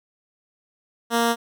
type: tone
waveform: 10% pulse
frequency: 233.1 Hz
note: A#3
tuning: in tune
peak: -10 dBFS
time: 1.1-1.36 s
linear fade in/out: 50 ms
effects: none